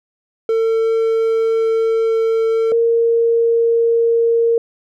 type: tone pair in turn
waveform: triangle / sine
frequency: 450.3 / 462.7 Hz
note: A4 / A#4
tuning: +40 / -13 cents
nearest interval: unison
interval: 47 cents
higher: second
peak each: -11 dBFS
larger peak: neither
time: 0.49-2.72 / 2.72-4.58 s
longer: first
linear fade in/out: 2 ms
effects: none